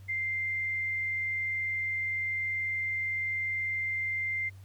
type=tone; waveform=sine; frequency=2093 Hz; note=C7; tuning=in tune; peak=-29 dBFS; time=0.08-4.5 s; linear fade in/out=20 ms; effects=added 96 Hz sine -46 dBFS peak until 4.64 s + pink hiss -63 dBFS RMS until 4.64 s